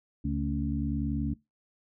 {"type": "harmonic tone with a mistuned harmonic", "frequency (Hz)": 70.6, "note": "C#2", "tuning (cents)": 32, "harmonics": [1, 2, 3, 4], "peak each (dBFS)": [-33, -33, -33, -33], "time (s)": [0.24, 1.34], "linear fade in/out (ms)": 10, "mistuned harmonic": 3, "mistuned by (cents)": 82, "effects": ["noise-tail reverb RT60 0.2 s tail -21 dB re dry"]}